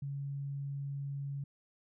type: tone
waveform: sine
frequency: 140 Hz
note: C#3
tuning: 18 cents sharp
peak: -36 dBFS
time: 0.02-1.44 s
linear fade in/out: 5 ms
effects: none